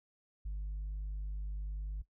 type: tone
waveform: sine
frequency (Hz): 50.5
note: G#1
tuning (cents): -48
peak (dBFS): -34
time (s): 0.45-2.02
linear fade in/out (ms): 10
effects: noise-tail reverb RT60 0.1 s tail -17 dB re dry + tanh soft clip ceiling -35 dBFS